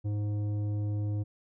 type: tone with tanh clipping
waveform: triangle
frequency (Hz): 104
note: G#2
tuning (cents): +3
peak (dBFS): -30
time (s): 0.04-1.24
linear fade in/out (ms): 20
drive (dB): 14
effects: none